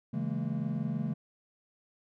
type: chord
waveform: triangle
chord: A# half-diminished seventh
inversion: first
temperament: equal with one note detuned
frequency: 138.59 / 164.81 / 207.7 / 228.2 Hz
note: C#3 / E3 / G#3 / A#3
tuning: 0 / 0 / 0 / -37 cents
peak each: -34 dBFS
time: 0.13-1.14 s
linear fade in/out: 10 ms
effects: none